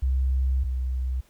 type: tone pair in turn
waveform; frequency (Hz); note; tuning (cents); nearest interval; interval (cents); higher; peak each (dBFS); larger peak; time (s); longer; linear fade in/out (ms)
sine; 65.3 / 63.92; C2 / C2; -3 / -40; unison; 37; first; -20 / -24; first; 0.02-0.64 / 0.64-1.21; first; 10
effects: pink hiss -61 dBFS RMS until 1.29 s